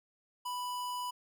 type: tone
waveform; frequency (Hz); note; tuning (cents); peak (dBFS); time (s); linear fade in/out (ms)
square; 989; B5; +2; -36; 0.45-1.11; 10
effects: none